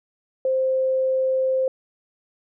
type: tone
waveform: sine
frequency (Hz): 523.3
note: C5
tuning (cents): 0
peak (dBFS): -18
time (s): 0.45-1.68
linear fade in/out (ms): 2
effects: none